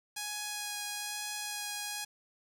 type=tone with vibrato; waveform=5% pulse; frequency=830.6 Hz; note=G#5; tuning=in tune; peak=-24 dBFS; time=0.16-2.05 s; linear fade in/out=10 ms; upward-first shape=sine; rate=1.1 Hz; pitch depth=10 cents each way; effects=10-bit